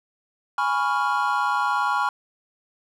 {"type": "chord", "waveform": "triangle", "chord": "C# dominant seventh", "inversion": "second", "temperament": "equal", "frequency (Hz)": [830.6, 987.8, 1108.7, 1396.9], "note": ["G#5", "B5", "C#6", "E#6"], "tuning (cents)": [0, 0, 0, 0], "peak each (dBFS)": -24, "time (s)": [0.58, 2.09], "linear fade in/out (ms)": 2, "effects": []}